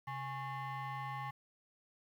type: tone with frequency modulation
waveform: sine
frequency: 133.2 Hz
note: C3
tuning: 31 cents sharp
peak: -37 dBFS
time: 0.07-1.31 s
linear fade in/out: 10 ms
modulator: 963 Hz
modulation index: 1.5
effects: tanh soft clip ceiling -37 dBFS + 11-bit